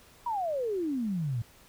sine exponential sweep, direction down, 987.8 to 110 Hz, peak -28 dBFS, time 0.26-1.42 s, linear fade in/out 5 ms, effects pink hiss -57 dBFS RMS until 1.68 s

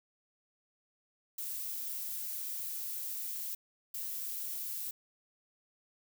violet noise bursts at uneven times, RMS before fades -39 dBFS, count 2, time 1.38-3.55 / 3.94-4.91 s, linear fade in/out 5 ms, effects none

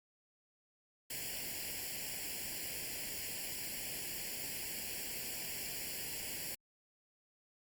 white noise with comb filter, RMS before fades -42 dBFS, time 1.1-6.55 s, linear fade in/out 5 ms, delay 0.4 ms, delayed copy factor +0.9, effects Opus 48 kbps

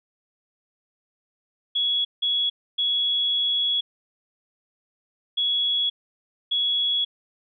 sine tone bursts at uneven times, 3358 Hz, G#7, 18 cents sharp, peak -20 dBFS, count 5, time 1.75-2.05 / 2.22-2.5 / 2.78-3.81 / 5.37-5.9 / 6.51-7.05 s, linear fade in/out 10 ms, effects none

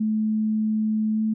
sine tone with pitch glide, 216.5 to 218.3 Hz, A3 to A3, -28 to -13 cents, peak -20 dBFS, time 0-1.34 s, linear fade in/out 10 ms, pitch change +15 cents, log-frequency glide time 1.13-1.21 s, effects none

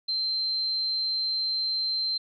sine tone, 4123 Hz, C8, 26 cents flat, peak -25 dBFS, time 0.08-2.18 s, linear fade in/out 10 ms, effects none

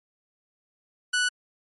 sawtooth tone, 1480 Hz, F#6, in tune, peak -18 dBFS, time 1.13-1.29 s, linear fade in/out 10 ms, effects MP3 48 kbps

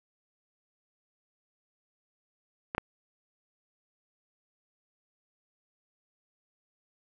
clicks, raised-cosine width 0.5 ms, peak -17 / -11 dBFS, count 2, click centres 2.749 / 2.781 s, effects none

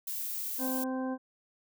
violet noise, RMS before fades -36 dBFS, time 0.07-0.84 s, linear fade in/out 5 ms
harmonic tone, 259.6 Hz, C4, 13 cents flat, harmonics 1 / 2 / 3 / 4 / 6, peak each -32 / -38 / -42 / -44 / -48 dBFS, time 0.58-1.18 s, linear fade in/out 50 ms
effects none

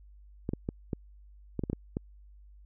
clicks, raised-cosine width 3 ms, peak -18 dBFS, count 9, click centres 0.491 / 0.535 / 0.689 / 0.932 / 1.593 / 1.637 / 1.699 / 1.731 / 1.969 s, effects added 50 Hz sine -51 dBFS peak until 2.65 s

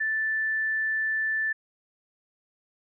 sine tone, 1760 Hz, A6, in tune, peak -24 dBFS, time 0-1.53 s, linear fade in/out 10 ms, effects none

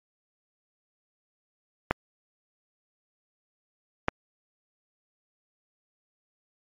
clicks, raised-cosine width 0.5 ms, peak -7 dBFS, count 2, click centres 1.91 / 4.084 s, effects MP3 64 kbps

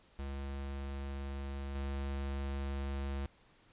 square tone with level steps, 69 Hz, C#2, 7 cents flat, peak -39 / -36 dBFS, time 0.19-3.26 s, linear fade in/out 0 ms, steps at 1.75 s, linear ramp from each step 5 ms, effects pink hiss -65 dBFS RMS until 3.72 s + resampled to 8000 Hz

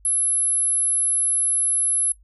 sine tone, 11000 Hz, F9, 27 cents flat, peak -18 dBFS, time 0.05-2.12 s, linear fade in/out 2 ms, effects noise-tail reverb RT60 0.1 s tail -17 dB re dry + added 50 Hz sine -50 dBFS peak until 2.23 s

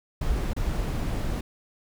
brown noise with dropouts, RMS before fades -27 dBFS, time 0.21-1.41 s, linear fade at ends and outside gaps 5 ms, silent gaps 0.534-0.564 s, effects none

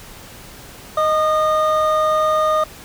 triangle tone pair together, 622.3 / 1223.9 Hz, D#5 / D#6, 0 / -29 cents, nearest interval octave, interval 1171 cents, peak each -15 dBFS, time 0.97-2.64 s, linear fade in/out 5 ms, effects pink hiss -39 dBFS RMS until 2.84 s

